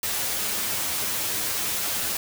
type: noise with comb filter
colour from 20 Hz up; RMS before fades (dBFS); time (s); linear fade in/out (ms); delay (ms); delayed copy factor
white; -27; 0.03-2.17; 2; 9.5; +0.65
effects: none